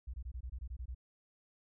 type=tone bursts; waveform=sine; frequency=61.74 Hz; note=B1; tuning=in tune; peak=-39 dBFS; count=10; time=0.07-0.948 s; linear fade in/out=10 ms; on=68 ms; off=22 ms; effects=none

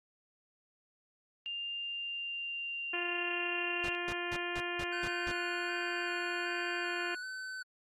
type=tone with pitch glide; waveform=sine; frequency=2799 to 2768 Hz; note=F7 to F7; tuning=+3 to -16 cents; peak=-36 dBFS; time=1.46-3.95 s; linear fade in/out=0 ms; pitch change=-19 cents; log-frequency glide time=1.72-3.24 s
type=harmonic tone; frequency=350.1 Hz; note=F4; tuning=4 cents sharp; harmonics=1 / 2 / 3 / 4 / 5 / 6 / 7 / 8 / 9; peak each=-40 / -44 / -45 / -46 / -40 / -48 / -42 / -44 / -51 dBFS; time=2.93-7.15 s; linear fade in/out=5 ms
type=noise bursts; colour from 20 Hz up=pink; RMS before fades=-41 dBFS; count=7; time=3.84-5.316 s; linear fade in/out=2 ms; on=48 ms; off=190 ms
type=tone with vibrato; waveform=square; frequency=1500 Hz; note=F#6; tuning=23 cents sharp; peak=-40 dBFS; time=4.92-7.63 s; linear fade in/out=10 ms; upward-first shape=square; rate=1.3 Hz; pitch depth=23 cents each way
effects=low-pass 7000 Hz 12 dB/octave + Opus 32 kbps

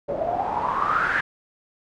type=noise with low-pass filter sweep; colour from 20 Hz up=white; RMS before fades=-24 dBFS; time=0.08-1.21 s; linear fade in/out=10 ms; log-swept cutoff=550 to 1700 Hz; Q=9.2; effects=none

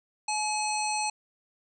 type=harmonic tone; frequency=851 Hz; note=G#5; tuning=42 cents sharp; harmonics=1 / 3 / 5 / 7 / 9 / 10; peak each=-29 / -34 / -36 / -37 / -39 / -39 dBFS; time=0.28-1.1 s; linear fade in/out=5 ms; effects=none

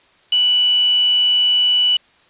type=tone with quantisation; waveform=sine; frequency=2960 Hz; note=F#7; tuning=in tune; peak=-12 dBFS; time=0.32-1.97 s; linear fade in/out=5 ms; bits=4; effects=white hiss -53 dBFS RMS until 2.29 s + resampled to 8000 Hz

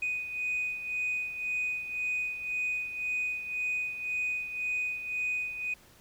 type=beating tone pair; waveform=sine; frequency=2489 / 2490.9 Hz; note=D#7 / D#7; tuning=0 / +1 cents; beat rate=1.9 Hz; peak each=-30 / -36 dBFS; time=0.02-5.74 s; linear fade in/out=5 ms; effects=tanh soft clip ceiling -25 dBFS + pink hiss -58 dBFS RMS until 6 s

